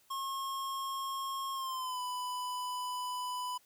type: tone with pitch glide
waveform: square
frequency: 1080 to 996.1 Hz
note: C#6 to B5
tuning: -45 to +15 cents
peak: -36 dBFS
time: 0.1-3.58 s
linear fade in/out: 10 ms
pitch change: -140 cents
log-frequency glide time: 1.54-2 s
effects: white hiss -67 dBFS RMS until 3.65 s

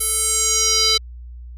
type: tone with band-pass filter sweep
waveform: square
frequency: 440 Hz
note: A4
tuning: in tune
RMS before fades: -18 dBFS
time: 0-0.98 s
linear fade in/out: 10 ms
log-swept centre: 11000 to 4300 Hz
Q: 3.9
effects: added 60 Hz sine -33 dBFS peak until 1.57 s

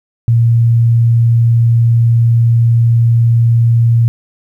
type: tone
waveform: sine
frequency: 116.54 Hz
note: A#2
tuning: in tune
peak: -6 dBFS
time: 0.28-4.08 s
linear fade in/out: 0 ms
effects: 8-bit

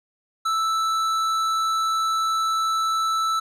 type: tone with tanh clipping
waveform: sine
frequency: 1318.5 Hz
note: E6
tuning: in tune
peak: -22 dBFS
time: 0.45-3.4 s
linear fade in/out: 10 ms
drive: 13 dB
effects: none

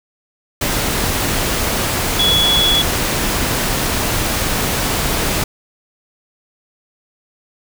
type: tone in noise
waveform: sine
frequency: 3380 Hz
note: G#7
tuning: 30 cents sharp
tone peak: -12 dBFS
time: 2.19-2.82 s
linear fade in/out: 5 ms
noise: pink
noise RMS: -18 dBFS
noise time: 0.61-5.44 s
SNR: +3 dB
effects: none

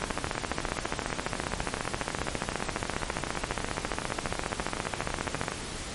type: two click trains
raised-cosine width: 0.5 ms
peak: -16 / -12 dBFS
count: 67 / 81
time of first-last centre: 0.02-5.52 / 0.04-5.482 s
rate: 12 / 14.7 Hz
effects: pink hiss -37 dBFS RMS until 5.94 s + MP3 48 kbps

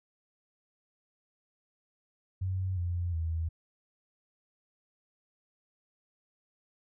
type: tone with pitch steps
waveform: sine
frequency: 93.7 / 87.43 / 81.57 Hz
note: F#2 / F2 / E2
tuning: +22 / +2 / -18 cents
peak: -29 dBFS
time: 2.41-3.49 s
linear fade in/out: 10 ms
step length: 360 ms
effects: none

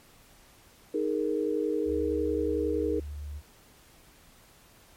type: chord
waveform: sine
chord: D# suspended fourth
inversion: none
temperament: equal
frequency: 311.1 / 415.3 / 466.2 Hz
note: D#4 / G#4 / A#4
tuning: 0 / 0 / 0 cents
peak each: -30 dBFS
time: 0.94-3 s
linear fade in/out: 5 ms
type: tone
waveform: sine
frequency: 73.42 Hz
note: D2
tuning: in tune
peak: -35 dBFS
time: 1.85-3.42 s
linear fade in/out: 50 ms
effects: pink hiss -57 dBFS RMS until 4.96 s + MP3 64 kbps

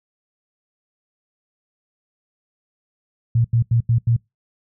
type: tone bursts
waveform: sine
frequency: 116.7 Hz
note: A#2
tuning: 2 cents sharp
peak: -13 dBFS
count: 5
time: 3.35-4.165 s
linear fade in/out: 5 ms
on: 95 ms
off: 85 ms
effects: noise-tail reverb RT60 0.2 s tail -25 dB re dry

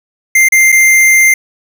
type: tone with dropouts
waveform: square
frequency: 2095 Hz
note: C7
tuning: 2 cents sharp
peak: -5 dBFS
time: 0.35-1.34 s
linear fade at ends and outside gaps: 5 ms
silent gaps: 0.487-0.521 / 0.72-0.724 s
effects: none

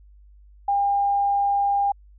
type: tone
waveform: sine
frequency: 803 Hz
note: G5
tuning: 41 cents sharp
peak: -18 dBFS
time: 0.68-1.92 s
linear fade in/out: 5 ms
effects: added 50 Hz sine -47 dBFS peak until 2.18 s

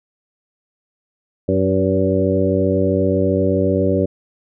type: harmonic tone with a mistuned harmonic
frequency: 95.2 Hz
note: F#2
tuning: 50 cents sharp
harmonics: 1 / 2 / 3 / 4 / 5 / 6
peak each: -21 / -21 / -21 / -21 / -21 / -21 dBFS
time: 1.48-4.06 s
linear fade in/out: 10 ms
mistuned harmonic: 5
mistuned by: +27 cents
effects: none

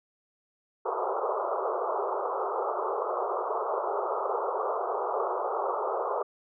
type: band-pass noise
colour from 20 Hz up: pink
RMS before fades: -30 dBFS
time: 0.85-6.23 s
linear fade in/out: 10 ms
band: 380 to 1300 Hz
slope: 96 dB/octave
effects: none

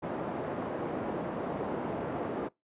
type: band-pass noise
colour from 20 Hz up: pink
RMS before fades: -35 dBFS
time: 0.02-2.49 s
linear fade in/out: 20 ms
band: 230 to 800 Hz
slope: 12 dB/octave
effects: noise-tail reverb RT60 0.2 s tail -24 dB re dry + resampled to 8000 Hz

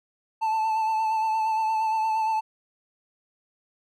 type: tone with vibrato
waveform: triangle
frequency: 880 Hz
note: A5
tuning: in tune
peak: -20 dBFS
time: 0.41-2.41 s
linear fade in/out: 20 ms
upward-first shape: sine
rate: 8.6 Hz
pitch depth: 25 cents each way
effects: none

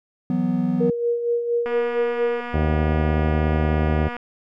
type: chord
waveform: triangle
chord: E suspended second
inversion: none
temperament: equal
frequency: 164.81 / 185 / 246.9 Hz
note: E3 / F#3 / B3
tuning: 0 / 0 / 0 cents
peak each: -24 / -21 / -20 dBFS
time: 0.3-0.9 s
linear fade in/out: 2 ms
type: tone with tremolo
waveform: sine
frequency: 473.4 Hz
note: A#4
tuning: 27 cents sharp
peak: -17 dBFS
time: 0.8-2.41 s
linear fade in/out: 10 ms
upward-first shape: sine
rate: 4.3 Hz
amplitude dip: 55%
type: click train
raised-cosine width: 0.5 ms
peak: -17 dBFS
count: 605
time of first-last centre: 1.66-4.166 s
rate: 241 Hz
type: harmonic tone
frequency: 76.7 Hz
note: D#2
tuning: 24 cents flat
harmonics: 1 / 2 / 3 / 4 / 5 / 6 / 7 / 8 / 9 / 10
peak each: -20 / -24 / -27 / -31 / -29 / -36 / -34 / -33 / -35 / -35 dBFS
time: 2.53-4.09 s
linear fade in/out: 20 ms
effects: none

